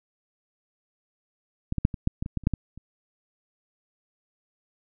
clicks, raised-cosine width 5 ms, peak -14 / -13 / -6 / -20 / -9 / -16 / -21 / -14 / -30 / -7 / -13 / -29 dBFS, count 12, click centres 1.724 / 1.783 / 1.851 / 1.942 / 2.074 / 2.225 / 2.261 / 2.373 / 2.437 / 2.471 / 2.537 / 2.776 s, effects none

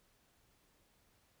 silence, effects pink hiss -72 dBFS RMS until 1.4 s

